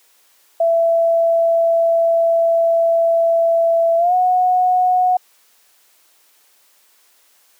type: tone with pitch glide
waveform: sine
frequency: 667 to 731.6 Hz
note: E5 to F#5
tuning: +20 to -20 cents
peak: -11 dBFS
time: 0.6-5.17 s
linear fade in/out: 5 ms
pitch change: +160 cents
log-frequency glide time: 3.97-4.14 s
effects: white hiss -55 dBFS RMS until 7.59 s + high-pass 400 Hz 12 dB/octave